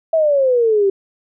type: exponential sweep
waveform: sine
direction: down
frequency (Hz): 659.3 to 384.3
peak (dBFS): -11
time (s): 0.13-0.9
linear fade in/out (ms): 5
effects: none